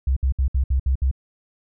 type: tone bursts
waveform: sine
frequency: 66 Hz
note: C2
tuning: 16 cents sharp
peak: -16 dBFS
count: 7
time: 0.07-1.113 s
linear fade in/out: 5 ms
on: 95 ms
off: 63 ms
effects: none